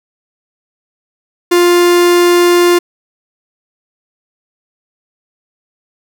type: tone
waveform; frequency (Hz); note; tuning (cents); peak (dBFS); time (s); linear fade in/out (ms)
45% pulse; 350.8; F4; +8; -6; 1.51-2.79; 10
effects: none